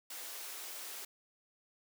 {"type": "high-pass noise", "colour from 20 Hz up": "white", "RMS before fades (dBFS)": -45, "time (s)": [0.1, 1.05], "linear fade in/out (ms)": 5, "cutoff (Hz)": 330, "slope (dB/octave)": 24, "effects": []}